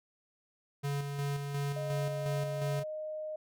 square tone with tremolo, 141.8 Hz, C#3, 40 cents sharp, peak -32 dBFS, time 0.83-2.84 s, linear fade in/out 20 ms, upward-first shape square, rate 2.8 Hz, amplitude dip 40%
sine tone, 618 Hz, D#5, 12 cents flat, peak -36 dBFS, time 1.76-3.36 s, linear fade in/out 5 ms
effects none

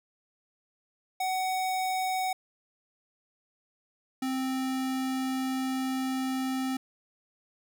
square tone pair in turn, 749 / 261.8 Hz, F#5 / C4, +21 / +1 cents, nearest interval octave + tritone, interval 1820 cents, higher first, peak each -28 / -29 dBFS, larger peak first, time 1.2-2.33 / 4.22-6.77 s, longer second, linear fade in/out 5 ms, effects none

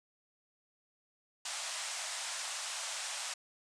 white band-pass noise, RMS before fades -40 dBFS, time 1.45-3.34 s, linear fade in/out 5 ms, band 600 to 9000 Hz, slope 48 dB/octave, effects none

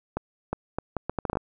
accelerating click train, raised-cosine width 1 ms, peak -13 dBFS, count 11, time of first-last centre 0.17-1.371 s, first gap 360 ms, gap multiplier 0.71, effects none

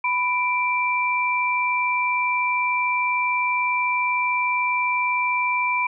sine tone pair together, 993.1 / 2349 Hz, B5 / D7, +9 / 0 cents, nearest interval octave + minor third, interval 1491 cents, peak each -22 dBFS, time 0.04-5.87 s, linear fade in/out 5 ms, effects none

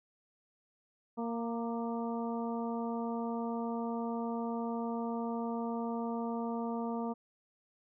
harmonic tone with a mistuned harmonic, 231.7 Hz, A#3, 10 cents flat, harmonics 1 / 2 / 3 / 4 / 5, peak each -35 / -40 / -42 / -43 / -47 dBFS, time 1.17-7.14 s, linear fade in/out 20 ms, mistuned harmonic 5, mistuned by +32 cents, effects none

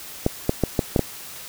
clicks, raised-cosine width 2 ms, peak -4 dBFS, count 6, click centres 0.264 / 0.494 / 0.637 / 0.792 / 0.962 / 0.993 s, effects white hiss -38 dBFS RMS until 1.48 s

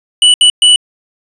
square tone bursts at uneven times, 2960 Hz, F#7, in tune, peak -4 dBFS, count 3, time 0.22-0.34 / 0.41-0.5 / 0.62-0.76 s, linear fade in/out 2 ms, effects resampled to 24000 Hz

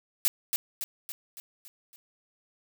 blue noise with echo, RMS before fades -23 dBFS, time 0.25-0.28 s, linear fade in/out 0 ms, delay 280 ms, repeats 6, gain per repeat -5 dB, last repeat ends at 1.96 s, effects none

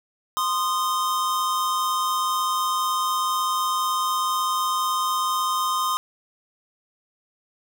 square tone pair together, 1043 / 1233 Hz, C6 / D#6, -6 / -16 cents, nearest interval minor third, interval 290 cents, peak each -25 dBFS, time 0.37-5.97 s, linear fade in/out 0 ms, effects none

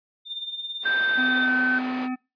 sine tone with tremolo, 3610 Hz, A7, 44 cents sharp, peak -28 dBFS, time 0.25-1.49 s, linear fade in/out 50 ms, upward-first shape sine, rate 18 Hz, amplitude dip 65%
pink band-pass noise, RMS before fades -37 dBFS, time 0.82-2.09 s, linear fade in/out 50 ms, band 400 to 2800 Hz, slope 12 dB/octave
sine tone with pitch glide, 1568 to 1526.9 Hz, G6 to G6, 0 to -46 cents, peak -20 dBFS, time 0.85-1.79 s, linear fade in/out 10 ms, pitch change -46 cents, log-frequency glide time 0.96-1.51 s
harmonic tone, 254.6 Hz, C4, 47 cents flat, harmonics 1 / 3 / 5 / 7 / 9 / 10, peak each -26 / -36 / -40 / -43 / -45 / -46 dBFS, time 1.17-2.16 s, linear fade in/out 20 ms
effects noise-tail reverb RT60 0.3 s tail -26 dB re dry + resampled to 11025 Hz

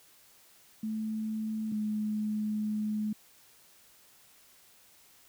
sine tone pair in turn, 218 / 212.8 Hz, A3 / G#3, -16 / +42 cents, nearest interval unison, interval 42 cents, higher first, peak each -31 / -29 dBFS, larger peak second, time 0.83-1.72 / 1.72-3.13 s, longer second, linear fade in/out 5 ms, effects white hiss -60 dBFS RMS until 5.28 s

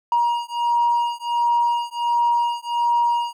triangle beating tone pair, 948 / 949.4 Hz, A#5 / A#5, +29 / +31 cents, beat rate 1.4 Hz, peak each -18 dBFS, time 0.12-3.33 s, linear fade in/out 2 ms, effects tanh soft clip ceiling -11 dBFS

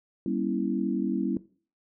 sine chord, G diminished seventh, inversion none, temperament equal with one note detuned, 196 / 239.2 / 277.2 / 329.6 Hz, G3 / Bb3 / Db4 / Fb4, 0 / +45 / 0 / 0 cents, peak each -31 dBFS, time 0.26-1.37 s, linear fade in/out 2 ms, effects noise-tail reverb RT60 0.4 s tail -17 dB re dry

